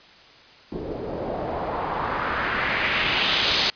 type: noise with low-pass filter sweep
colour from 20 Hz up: white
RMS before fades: -25 dBFS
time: 0.72-3.7 s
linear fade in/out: 0 ms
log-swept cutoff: 360 to 4600 Hz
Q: 2
effects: white hiss -49 dBFS RMS until 3.75 s + resampled to 11025 Hz